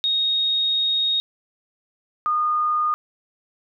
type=tone pair in turn; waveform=sine; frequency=3736 / 1223.9 Hz; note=A#7 / D#6; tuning=+3 / -29 cents; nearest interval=octave + perfect fifth; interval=1932 cents; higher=first; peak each=-18 dBFS; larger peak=neither; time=0.04-1.2 / 2.26-2.94 s; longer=first; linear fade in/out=0 ms; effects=none